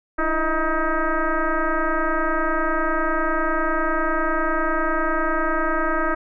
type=tone with frequency modulation; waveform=sine; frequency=625 Hz; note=D#5; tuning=8 cents sharp; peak=-18 dBFS; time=0.18-6.15 s; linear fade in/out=10 ms; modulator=320 Hz; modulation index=3.3; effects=none